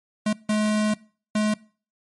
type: tone bursts at uneven times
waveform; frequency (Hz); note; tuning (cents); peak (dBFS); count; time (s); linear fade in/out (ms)
square; 212.9; G#3; +43; -20; 3; 0.26-0.33 / 0.49-0.94 / 1.35-1.54; 5
effects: noise-tail reverb RT60 0.4 s tail -22 dB re dry + MP3 48 kbps